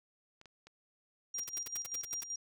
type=clicks; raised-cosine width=0.2 ms; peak=-37 dBFS; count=3; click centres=0.414 / 0.457 / 0.67 s
type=tone with tremolo; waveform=sine; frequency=5700 Hz; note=F8; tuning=34 cents sharp; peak=-36 dBFS; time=1.34-2.36 s; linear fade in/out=5 ms; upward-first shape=square; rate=5.2 Hz; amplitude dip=65%
type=noise bursts; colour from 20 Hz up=white; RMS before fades=-42 dBFS; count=10; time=1.38-2.237 s; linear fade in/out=5 ms; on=20 ms; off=73 ms
effects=none